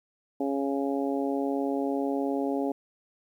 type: harmonic tone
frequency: 138.59 Hz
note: C#3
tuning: in tune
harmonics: 2 / 3 / 4 / 5 / 6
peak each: -28 / -32 / -34 / -36 / -38 dBFS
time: 0.4-2.72 s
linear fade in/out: 5 ms
effects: 10-bit